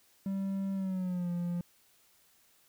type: tone with pitch glide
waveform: triangle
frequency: 194.5 to 174.28 Hz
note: G3 to F3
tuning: -13 to -3 cents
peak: -29 dBFS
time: 0.26-1.61 s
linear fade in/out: 2 ms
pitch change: -190 cents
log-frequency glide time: 0.74-1.3 s
effects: white hiss -66 dBFS RMS until 2.68 s